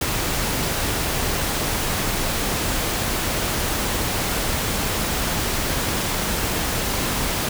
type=noise; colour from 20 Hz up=pink; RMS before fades=-23 dBFS; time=0.01-7.49 s; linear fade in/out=5 ms; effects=none